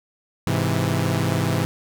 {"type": "chord", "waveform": "sawtooth", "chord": "Ab augmented", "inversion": "none", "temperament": "equal", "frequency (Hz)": [103.83, 130.81, 164.81], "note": ["Ab2", "C3", "E3"], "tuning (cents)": [0, 0, 0], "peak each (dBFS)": -20, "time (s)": [0.47, 1.65], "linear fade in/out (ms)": 0, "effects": []}